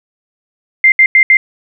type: tone bursts at uneven times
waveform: sine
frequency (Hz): 2093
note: C7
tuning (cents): 0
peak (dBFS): -3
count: 4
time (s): 0.84-0.92 / 0.99-1.06 / 1.15-1.23 / 1.3-1.37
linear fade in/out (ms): 2
effects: none